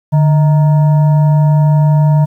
sine tone with frequency modulation, 149 Hz, D3, 25 cents sharp, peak -6 dBFS, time 0.12-2.26 s, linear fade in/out 20 ms, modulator 783 Hz, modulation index 0.31, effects 8-bit

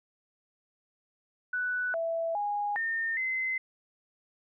sine tone with pitch steps, 1486 / 662 / 823 / 1820 / 2055 Hz, F#6 / E5 / G#5 / A#6 / C7, +7 / +7 / -16 / -42 / -32 cents, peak -28 dBFS, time 1.53-3.58 s, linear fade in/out 5 ms, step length 410 ms, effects none

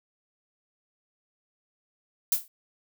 violet noise with exponential decay, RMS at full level -19 dBFS, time 2.32-2.48 s, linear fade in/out 2 ms, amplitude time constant 33 ms, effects none

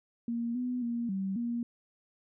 sine tone with pitch steps, 234.3 / 248.7 / 235.7 / 192.9 / 236.6 Hz, A#3 / B3 / A#3 / G3 / A#3, +9 / +12 / +19 / -28 / +26 cents, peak -30 dBFS, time 0.28-1.63 s, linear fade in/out 2 ms, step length 270 ms, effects none

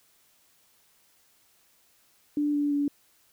sine tone with pitch steps, 293.7 / 290.3 / 287 Hz, D4 / D4 / D4, 0 / -20 / -40 cents, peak -23 dBFS, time 2.37-2.88 s, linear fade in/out 2 ms, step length 170 ms, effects white hiss -64 dBFS RMS until 3.32 s

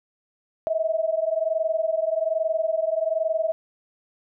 sine tone pair together, 634 / 655.2 Hz, D#5 / E5, +32 / -11 cents, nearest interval minor second, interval 57 cents, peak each -24 dBFS, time 0.67-3.52 s, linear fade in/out 0 ms, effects none

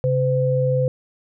sine tone pair together, 134.9 / 509.3 Hz, C#3 / C5, -47 / -47 cents, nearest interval octave + major seventh, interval 2300 cents, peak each -19 dBFS, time 0.04-0.88 s, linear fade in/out 0 ms, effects none

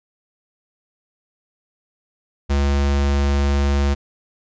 square tone, 70.3 Hz, C#2, 25 cents sharp, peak -16 dBFS, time 2.49-3.95 s, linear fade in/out 20 ms, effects resampled to 16000 Hz

